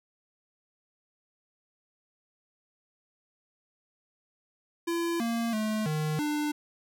square tone with pitch steps, 338.6 / 231.6 / 215.8 / 153.8 / 298.1 Hz, E4 / A#3 / A3 / D#3 / D4, +46 / -11 / -33 / -20 / +26 cents, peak -28 dBFS, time 4.87-6.52 s, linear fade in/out 10 ms, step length 330 ms, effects none

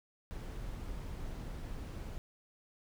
brown noise, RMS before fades -42 dBFS, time 0.31-2.18 s, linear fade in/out 0 ms, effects none

